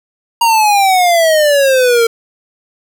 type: exponential sweep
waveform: square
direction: down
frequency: 943 to 453.7 Hz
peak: -8 dBFS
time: 0.41-2.07 s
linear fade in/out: 5 ms
effects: none